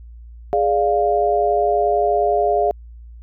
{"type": "chord", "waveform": "sine", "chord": "D diminished", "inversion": "second", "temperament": "equal", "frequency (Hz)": [415.3, 587.3, 698.5], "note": ["Ab4", "D5", "F5"], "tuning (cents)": [0, 0, 0], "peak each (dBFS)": [-19, -21, -17], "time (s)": [0.53, 2.71], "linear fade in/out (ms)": 0, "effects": ["added 58 Hz sine -36 dBFS peak until 3.22 s"]}